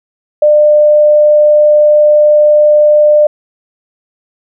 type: tone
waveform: sine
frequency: 599 Hz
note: D5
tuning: 34 cents sharp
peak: -3 dBFS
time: 0.42-3.27 s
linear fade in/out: 5 ms
effects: none